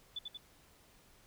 sine tone with echo, 3482 Hz, A7, 19 cents flat, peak -37 dBFS, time 0.16-0.19 s, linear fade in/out 5 ms, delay 92 ms, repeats 2, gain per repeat -3 dB, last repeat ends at 0.374 s, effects pink hiss -64 dBFS RMS until 1.26 s

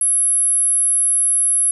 sine tone, 10900 Hz, F9, 43 cents flat, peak -13 dBFS, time 0.01-1.71 s, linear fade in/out 2 ms, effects 8-bit

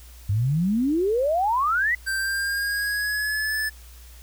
sine exponential sweep, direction up, 95 to 2032 Hz, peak -19 dBFS, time 0.29-1.95 s, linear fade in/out 5 ms
square tone with pitch glide, 1568 to 1739.8 Hz, G6 to A6, 0 to -20 cents, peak -24 dBFS, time 2.06-3.7 s, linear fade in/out 20 ms, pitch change +180 cents, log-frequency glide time 2.16-3.56 s
effects added 60 Hz sine -43 dBFS peak until 4.22 s + white hiss -51 dBFS RMS until 4.22 s

